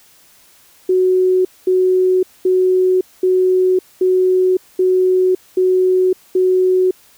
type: tone bursts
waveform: sine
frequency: 370 Hz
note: F#4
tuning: in tune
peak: -10 dBFS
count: 8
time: 0.89-6.91 s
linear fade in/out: 5 ms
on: 560 ms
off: 220 ms
effects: white hiss -49 dBFS RMS until 7.17 s